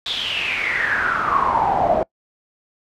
brown noise with band-pass filter sweep, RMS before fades -20 dBFS, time 0.06-2.03 s, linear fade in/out 2 ms, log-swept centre 3700 to 620 Hz, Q 9.1, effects noise-tail reverb RT60 0.1 s tail -25 dB re dry

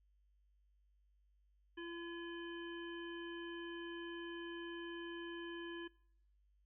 harmonic tone with a mistuned harmonic, 339.8 Hz, F4, 47 cents flat, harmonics 1 / 3 / 5 / 7 / 9, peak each -46 / -56 / -51 / -62 / -56 dBFS, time 1.77-5.88 s, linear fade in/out 10 ms, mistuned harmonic 7, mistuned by +65 cents, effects noise-tail reverb RT60 0.8 s tail -24 dB re dry + added 50 Hz sine -70 dBFS peak until 6.65 s

